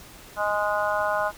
harmonic tone, 207.7 Hz, G#3, in tune, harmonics 3 / 4 / 5 / 6 / 7, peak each -26 / -29 / -29 / -31 / -29 dBFS, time 0.36-1.32 s, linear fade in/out 50 ms, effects pink hiss -46 dBFS RMS until 1.37 s

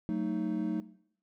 triangle chord, D# diminished, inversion first, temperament just, 186.68 / 224 / 311.1 Hz, F#3 / A3 / D#4, +16 / +31 / 0 cents, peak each -32 dBFS, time 0.09-0.8 s, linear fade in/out 0 ms, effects noise-tail reverb RT60 0.7 s tail -19 dB re dry

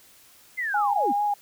sine linear sweep, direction down, 2101 to 190.2 Hz, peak -25 dBFS, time 0.57-1.13 s, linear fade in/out 20 ms
sine tone with vibrato, 821 Hz, G#5, 20 cents flat, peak -21 dBFS, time 0.74-1.34 s, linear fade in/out 5 ms, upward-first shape sine, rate 4.5 Hz, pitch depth 23 cents each way
effects white hiss -54 dBFS RMS until 1.41 s

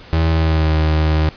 35% pulse tone with pitch glide, 80.9 to 77.92 Hz, E2 to D#2, -32 to +3 cents, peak -11 dBFS, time 0.13-1.29 s, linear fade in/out 0 ms, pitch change -65 cents, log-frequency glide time 0.3-0.76 s, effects pink hiss -40 dBFS RMS until 1.36 s + resampled to 11025 Hz

